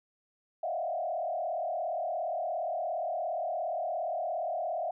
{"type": "tone with frequency modulation", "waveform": "sine", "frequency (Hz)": 680, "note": "F5", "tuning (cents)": -46, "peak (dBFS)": -30, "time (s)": [0.63, 4.91], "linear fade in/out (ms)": 5, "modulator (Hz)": 37.2, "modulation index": 1.7, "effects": []}